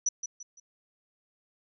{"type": "tone with echo", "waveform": "sine", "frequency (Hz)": 5920, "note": "F#8", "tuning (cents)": 0, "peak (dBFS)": -23, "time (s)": [0.06, 0.09], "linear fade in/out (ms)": 5, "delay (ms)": 170, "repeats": 3, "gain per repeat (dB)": -9, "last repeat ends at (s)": 0.6, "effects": []}